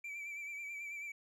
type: tone with vibrato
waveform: triangle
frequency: 2324 Hz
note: D7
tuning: 19 cents flat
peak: -40 dBFS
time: 0.04-1.12 s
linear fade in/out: 5 ms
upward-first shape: sine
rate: 9.2 Hz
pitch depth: 41 cents each way
effects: none